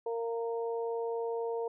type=harmonic tone; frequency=231 Hz; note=A#3; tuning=16 cents flat; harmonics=2 / 3 / 4; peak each=-32 / -43 / -42 dBFS; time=0.06-1.68 s; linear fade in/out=5 ms; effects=none